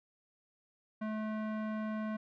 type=tone with low-pass filter; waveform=square; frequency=216.2 Hz; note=A3; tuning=30 cents flat; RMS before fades=-37 dBFS; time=1.01-2.17 s; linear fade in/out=10 ms; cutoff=1600 Hz; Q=1.2; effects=none